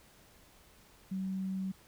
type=tone; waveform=sine; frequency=190 Hz; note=F#3; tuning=46 cents sharp; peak=-33 dBFS; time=1.11-1.72 s; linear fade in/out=10 ms; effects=pink hiss -61 dBFS RMS until 1.87 s